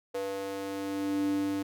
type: tone with high-pass filter sweep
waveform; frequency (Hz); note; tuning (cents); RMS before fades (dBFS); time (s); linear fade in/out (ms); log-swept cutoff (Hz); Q
square; 98; G2; 0; -32; 0.14-1.63; 10; 470 to 250; 5.2
effects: none